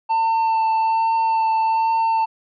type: tone with vibrato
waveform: triangle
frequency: 896 Hz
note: A5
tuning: 31 cents sharp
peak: -14 dBFS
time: 0.09-2.26 s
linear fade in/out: 20 ms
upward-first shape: sine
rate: 1.2 Hz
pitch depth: 13 cents each way
effects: resampled to 11025 Hz